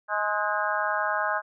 harmonic tone with a mistuned harmonic, 209.7 Hz, G#3, 17 cents sharp, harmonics 3 / 4 / 5 / 6 / 7 / 8, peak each -31 / -31 / -31 / -31 / -31 / -31 dBFS, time 0.08-1.42 s, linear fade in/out 50 ms, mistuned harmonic 8, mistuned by -59 cents, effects none

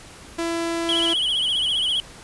sawtooth tone, 334.8 Hz, E4, 27 cents sharp, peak -19 dBFS, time 0.38-1.14 s, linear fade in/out 10 ms
triangle tone with vibrato, 3136 Hz, G7, in tune, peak -18 dBFS, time 0.89-2 s, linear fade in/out 0 ms, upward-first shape sine, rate 15 Hz, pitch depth 110 cents each way
effects pink hiss -43 dBFS RMS until 2.23 s + resampled to 24000 Hz

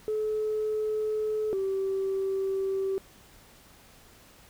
sine tone pair in turn, 430 / 386.5 Hz, A4 / G4, -40 / -24 cents, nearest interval major second, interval 184 cents, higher first, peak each -25 dBFS, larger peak neither, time 0.08-1.53 / 1.53-2.98 s, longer neither, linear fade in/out 0 ms, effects tanh soft clip ceiling -22 dBFS + pink hiss -55 dBFS RMS until 4.49 s

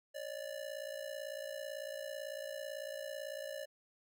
square ring-modulated tone, 582 Hz, D5, 16 cents flat, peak -39 dBFS, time 0.14-3.66 s, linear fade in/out 20 ms, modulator 29 Hz, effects none

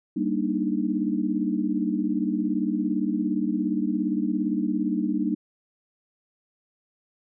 sine chord, Eb major seventh, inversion first, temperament equal, 196 / 233.1 / 293.7 / 311.1 Hz, G3 / Bb3 / D4 / Eb4, 0 / 0 / 0 / 0 cents, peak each -28 dBFS, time 0.16-5.35 s, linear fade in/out 10 ms, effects none

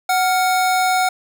square tone pair together, 742 / 1401.6 Hz, F#5 / F6, +5 / +6 cents, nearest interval major seventh, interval 1101 cents, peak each -16 / -23 dBFS, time 0.09-1.09 s, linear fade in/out 5 ms, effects none

